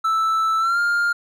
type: tone with pitch glide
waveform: triangle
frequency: 1318.5 to 1405 Hz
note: E6 to F6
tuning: 0 to +10 cents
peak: -15 dBFS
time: 0.04-1.13 s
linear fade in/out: 10 ms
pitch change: +110 cents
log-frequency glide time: 0.59-0.79 s
effects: none